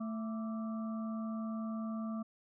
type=harmonic tone with a mistuned harmonic; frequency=221.2 Hz; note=A3; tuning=9 cents sharp; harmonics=1 / 3 / 5 / 6; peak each=-36 / -48 / -48 / -58 dBFS; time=0-2.23 s; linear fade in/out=10 ms; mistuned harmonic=5; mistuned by=+98 cents; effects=none